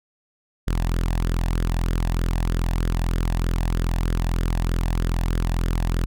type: tone with flanger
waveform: sawtooth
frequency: 42.38 Hz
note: E1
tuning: 49 cents sharp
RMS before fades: -22 dBFS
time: 0.67-6.06 s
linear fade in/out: 10 ms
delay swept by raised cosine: 0.59 to 1.16 ms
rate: 3.2 Hz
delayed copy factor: +0.55
effects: none